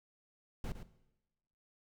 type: noise with echo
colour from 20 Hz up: brown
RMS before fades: -38 dBFS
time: 0.64-0.72 s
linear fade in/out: 2 ms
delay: 110 ms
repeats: 1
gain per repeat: -9 dB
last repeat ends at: 0.83 s
effects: noise-tail reverb RT60 1.0 s tail -17 dB re dry